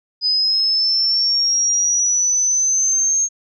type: linear sweep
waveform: sine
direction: up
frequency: 4978 to 6460 Hz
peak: -14 dBFS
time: 0.21-3.29 s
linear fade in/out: 50 ms
effects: none